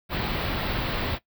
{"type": "band-stop noise", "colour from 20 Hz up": "pink", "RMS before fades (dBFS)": -28, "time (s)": [0.09, 1.19], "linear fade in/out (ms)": 50, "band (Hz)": [4500, 16000], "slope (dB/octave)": 48, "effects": ["noise-tail reverb RT60 0.1 s tail -17 dB re dry"]}